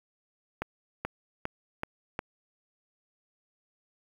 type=accelerating click train; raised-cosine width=0.5 ms; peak=-16 dBFS; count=5; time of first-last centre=0.62-2.191 s; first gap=430 ms; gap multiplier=0.94; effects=8-bit